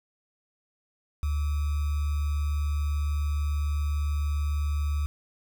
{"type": "tone with sample-and-hold", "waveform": "sine", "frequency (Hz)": 73.5, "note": "D2", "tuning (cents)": 2, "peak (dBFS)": -24, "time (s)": [1.23, 5.06], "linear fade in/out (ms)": 0, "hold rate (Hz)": 1225, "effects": []}